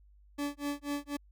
40% pulse tone with tremolo, 287.6 Hz, D4, 36 cents flat, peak -30 dBFS, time 0.38-1.17 s, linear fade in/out 10 ms, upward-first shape sine, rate 4.1 Hz, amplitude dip 100%, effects added 50 Hz sine -57 dBFS peak until 1.31 s

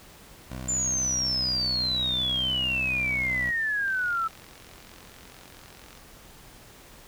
15% pulse tone with vibrato, 63.5 Hz, B1, 49 cents sharp, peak -28 dBFS, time 0.5-3.51 s, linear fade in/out 10 ms, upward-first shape sine, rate 0.58 Hz, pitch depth 20 cents each way
sine exponential sweep, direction down, 7210 to 1308 Hz, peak -24 dBFS, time 0.68-4.28 s, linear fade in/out 10 ms
click train, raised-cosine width 0.2 ms, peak -31 dBFS, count 94, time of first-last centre 3.88-5.975 s, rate 44.4 Hz
effects pink hiss -50 dBFS RMS until 7.07 s

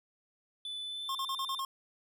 triangle tone with pitch glide, 3490 to 3580 Hz, A7 to A7, -15 to +29 cents, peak -36 dBFS, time 0.65-1.6 s, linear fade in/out 2 ms, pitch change +44 cents, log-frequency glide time 0.81-1.35 s
square tone bursts, 1075 Hz, C6, 47 cents sharp, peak -34 dBFS, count 6, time 1.09-1.65 s, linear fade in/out 2 ms, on 60 ms, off 40 ms
effects none

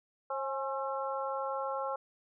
harmonic tone with a mistuned harmonic, 268.8 Hz, C4, 47 cents sharp, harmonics 2 / 3 / 4 / 5, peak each -36 / -38 / -39 / -40 dBFS, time 0.3-1.96 s, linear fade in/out 5 ms, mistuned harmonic 3, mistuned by +55 cents, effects none

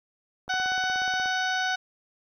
click train, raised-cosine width 1 ms, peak -28 dBFS, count 14, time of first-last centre 0.48-1.258 s, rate 16.7 Hz
harmonic tone, 746 Hz, F#5, 14 cents sharp, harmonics 1 / 2 / 3 / 4 / 5 / 6 / 7 / 8, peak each -29 / -27 / -39 / -37 / -36 / -41 / -43 / -40 dBFS, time 0.49-1.76 s, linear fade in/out 10 ms
effects 10-bit

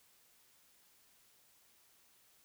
silence, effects white hiss -68 dBFS RMS until 2.44 s

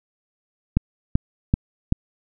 click train, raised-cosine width 5 ms, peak -4 dBFS, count 4, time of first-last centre 0.77-1.924 s, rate 2.6 Hz, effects none

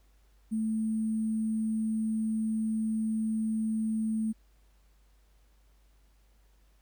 sine tone with sample-and-hold, 220 Hz, A3, in tune, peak -27 dBFS, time 0.51-4.33 s, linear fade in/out 20 ms, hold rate 8820 Hz, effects added 50 Hz sine -60 dBFS peak until 6.81 s + pink hiss -71 dBFS RMS until 6.81 s

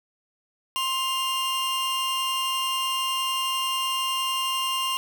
45% pulse tone pair together, 1052 / 2809 Hz, C6 / F7, +9 / +9 cents, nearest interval octave + perfect fourth, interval 1700 cents, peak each -27 dBFS, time 0.76-4.97 s, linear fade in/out 0 ms, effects none

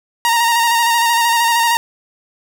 sawtooth tone with vibrato, 932.3 Hz, A#5, in tune, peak -8 dBFS, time 0.25-1.77 s, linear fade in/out 0 ms, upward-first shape square, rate 13 Hz, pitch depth 26 cents each way, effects none

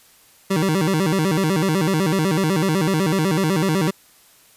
25% pulse tone with vibrato, 173.8 Hz, F3, 8 cents flat, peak -13 dBFS, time 0.5-3.91 s, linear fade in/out 10 ms, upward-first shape square, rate 8 Hz, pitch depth 190 cents each way, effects white hiss -52 dBFS RMS until 4.56 s + resampled to 32000 Hz

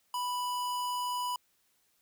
square tone, 987.8 Hz, B5, in tune, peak -32 dBFS, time 0.14-1.36 s, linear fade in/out 2 ms, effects white hiss -72 dBFS RMS until 2.01 s

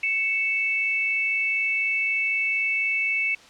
sine tone pair together, 2224 / 2637 Hz, C#7 / E7, +5 / 0 cents, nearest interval minor third, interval 295 cents, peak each -24 / -24 dBFS, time 0.03-3.35 s, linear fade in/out 5 ms, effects white hiss -49 dBFS RMS until 3.49 s + low-pass 5000 Hz 12 dB/octave

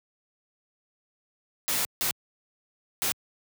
white noise bursts at uneven times, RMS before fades -27 dBFS, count 3, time 1.68-1.85 / 2.01-2.11 / 3.02-3.12 s, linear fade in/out 0 ms, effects high-pass 80 Hz 12 dB/octave

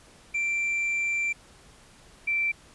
triangle / sine tone pair in turn, 2352 / 2342 Hz, D7 / D7, +2 / -5 cents, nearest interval unison, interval 7 cents, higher first, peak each -23 dBFS, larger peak neither, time 0.34-1.33 / 2.27-2.52 s, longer first, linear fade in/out 10 ms, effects pink hiss -54 dBFS RMS until 2.74 s + resampled to 24000 Hz

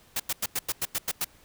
white noise bursts, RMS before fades -28 dBFS, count 9, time 0.16-1.246 s, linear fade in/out 5 ms, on 38 ms, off 93 ms, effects pink hiss -58 dBFS RMS until 1.44 s

